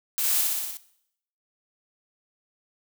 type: noise with echo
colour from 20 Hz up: blue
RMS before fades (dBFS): -26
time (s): 0.18-0.41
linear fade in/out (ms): 0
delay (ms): 60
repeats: 6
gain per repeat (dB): -2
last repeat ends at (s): 0.77
effects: noise-tail reverb RT60 0.7 s tail -17 dB re dry